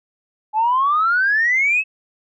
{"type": "exponential sweep", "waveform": "sine", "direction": "up", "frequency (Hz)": [843, 2637], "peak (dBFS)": -13, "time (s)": [0.53, 1.84], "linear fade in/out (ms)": 50, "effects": ["tanh soft clip ceiling -9 dBFS"]}